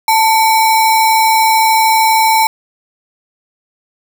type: tone with sample-and-hold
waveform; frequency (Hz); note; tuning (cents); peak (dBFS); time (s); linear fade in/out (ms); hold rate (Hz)
sine; 887; A5; +14; -7; 0.08-2.47; 2; 3150
effects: none